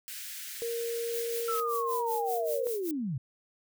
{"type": "high-pass noise", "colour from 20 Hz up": "white", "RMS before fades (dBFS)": -41, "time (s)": [0.08, 1.6], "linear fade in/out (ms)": 0, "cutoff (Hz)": 1500, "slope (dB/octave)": 48}
{"type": "tone", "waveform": "sine", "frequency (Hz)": 466.2, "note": "A#4", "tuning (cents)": 0, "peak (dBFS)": -31, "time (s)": [0.62, 2.67], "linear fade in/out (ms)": 0}
{"type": "noise with tremolo", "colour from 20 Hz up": "violet", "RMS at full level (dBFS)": -38, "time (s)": [1.13, 2.91], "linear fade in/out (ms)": 2, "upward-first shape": "sine", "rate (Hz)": 5.2, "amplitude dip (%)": 90}
{"type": "linear sweep", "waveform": "sine", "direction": "down", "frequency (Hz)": [1350, 116.54], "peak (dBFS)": -30, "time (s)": [1.48, 3.18], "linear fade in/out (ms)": 5}
{"effects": []}